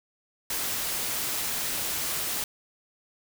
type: noise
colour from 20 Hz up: white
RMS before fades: -30 dBFS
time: 0.5-2.44 s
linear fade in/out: 2 ms
effects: none